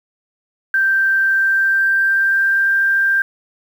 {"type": "tone with pitch glide", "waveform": "sine", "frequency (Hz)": [1568, 1583.5], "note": ["G6", "G6"], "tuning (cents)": [0, 17], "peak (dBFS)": -12, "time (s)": [0.74, 3.22], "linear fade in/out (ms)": 2, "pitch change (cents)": 17, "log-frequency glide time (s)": [1.3, 2.72], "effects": ["7-bit"]}